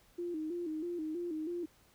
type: tone with vibrato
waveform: sine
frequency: 329.6 Hz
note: E4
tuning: in tune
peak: -35 dBFS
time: 0.18-1.66 s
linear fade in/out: 10 ms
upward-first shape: square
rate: 3.1 Hz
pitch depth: 96 cents each way
effects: pink hiss -66 dBFS RMS until 1.94 s